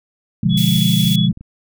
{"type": "chord", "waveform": "sine", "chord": "B diminished seventh", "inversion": "none", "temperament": "equal", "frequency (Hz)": [123.47, 146.83, 174.61, 207.7], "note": ["B2", "D3", "F3", "Ab3"], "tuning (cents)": [0, 0, 0, 0], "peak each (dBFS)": [-19, -19, -16, -18], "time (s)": [0.43, 1.32], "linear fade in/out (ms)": 5}
{"type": "clicks", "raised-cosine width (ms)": 5, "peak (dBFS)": -23, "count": 10, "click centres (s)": [0.459, 0.525, 0.566, 0.69, 0.76, 1.05, 1.211, 1.326, 1.374, 1.41]}
{"type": "tone with tremolo", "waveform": "sine", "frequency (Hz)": 3385, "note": "G#7", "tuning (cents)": 32, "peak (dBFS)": -18, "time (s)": [0.49, 1.29], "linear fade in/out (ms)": 50, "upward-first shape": "triangle", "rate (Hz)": 16, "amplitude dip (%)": 45}
{"type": "band-stop noise", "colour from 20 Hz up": "white", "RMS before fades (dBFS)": -27, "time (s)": [0.57, 1.16], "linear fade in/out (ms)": 5, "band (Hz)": [200, 2100], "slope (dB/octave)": 48}
{"effects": []}